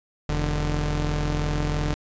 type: tone pair together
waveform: sawtooth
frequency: 43 / 148.8 Hz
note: F1 / D3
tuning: -26 / +23 cents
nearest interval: octave + major sixth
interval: 2149 cents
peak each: -21 / -22 dBFS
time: 0.29-1.94 s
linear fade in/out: 0 ms
effects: resampled to 16000 Hz